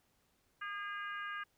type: harmonic tone with a mistuned harmonic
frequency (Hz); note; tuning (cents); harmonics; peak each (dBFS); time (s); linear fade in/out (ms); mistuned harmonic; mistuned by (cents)
406.6; G#4; -37; 3 / 4 / 5 / 6 / 7; -43 / -42 / -51 / -55 / -53; 0.61-1.44; 10; 5; +18
effects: pink hiss -75 dBFS RMS until 1.57 s